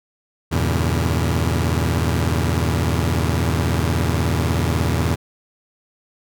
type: chord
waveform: sawtooth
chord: E diminished seventh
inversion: none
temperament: just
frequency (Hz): 82.41 / 98.89 / 118.67 / 142.4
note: E2 / G2 / Bb2 / Db3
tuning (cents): 0 / +16 / +31 / +47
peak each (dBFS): -16 / -22 / -19 / -21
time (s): 0.51-5.16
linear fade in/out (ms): 20
effects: none